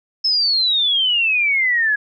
sine exponential sweep, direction down, 5274 to 1661.2 Hz, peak -14 dBFS, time 0.24-1.96 s, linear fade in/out 10 ms, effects none

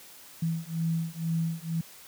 sine beating tone pair, 163.3 / 165.4 Hz, E3 / E3, -16 / +6 cents, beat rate 2.1 Hz, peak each -30 dBFS, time 0.42-1.81 s, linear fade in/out 5 ms, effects white hiss -50 dBFS RMS until 2.07 s + high-pass 80 Hz 12 dB/octave

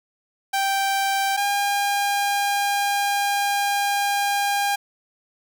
sawtooth tone pair in turn, 784 / 806.5 Hz, G5 / G5, 0 / +49 cents, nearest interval unison, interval 49 cents, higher second, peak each -16 dBFS, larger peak neither, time 0.53-1.37 / 1.37-4.76 s, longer second, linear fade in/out 10 ms, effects none

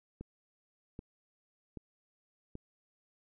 click train, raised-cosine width 3 ms, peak -30 dBFS, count 4, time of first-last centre 0.21-2.554 s, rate 1.28 Hz, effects none

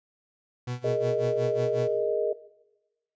40% pulse tone with tremolo, 123.47 Hz, B2, in tune, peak -28 dBFS, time 0.67-1.88 s, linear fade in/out 5 ms, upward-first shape sine, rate 5.5 Hz, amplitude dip 90%
sine chord, Ab suspended second, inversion none, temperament equal, 415.3 / 466.2 / 622.3 Hz, Ab4 / Bb4 / Eb5, 0 / 0 / 0 cents, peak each -28 dBFS, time 0.84-2.33 s, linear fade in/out 5 ms
effects noise-tail reverb RT60 1.0 s tail -18 dB re dry + resampled to 16000 Hz

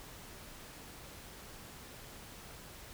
silence, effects pink hiss -51 dBFS RMS until 2.93 s

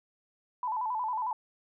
sine tone with vibrato, 932.3 Hz, A#5, in tune, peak -29 dBFS, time 0.63-1.33 s, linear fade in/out 2 ms, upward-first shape square, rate 11 Hz, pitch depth 110 cents each way, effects none

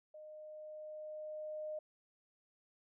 sine tone with level ramp, 614 Hz, D#5, 23 cents flat, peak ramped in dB -50 to -39 dBFS, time 0.14-1.79 s, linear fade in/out 5 ms, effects none

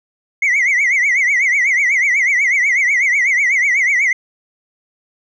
sine tone with vibrato, 2100 Hz, C7, 6 cents sharp, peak -9 dBFS, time 0.42-4.13 s, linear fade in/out 5 ms, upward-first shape triangle, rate 8.1 Hz, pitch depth 180 cents each way, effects tanh soft clip ceiling -10 dBFS

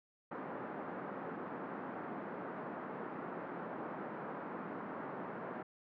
pink band-pass noise, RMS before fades -44 dBFS, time 0.31-5.63 s, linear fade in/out 5 ms, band 190 to 1500 Hz, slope 24 dB/octave, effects none

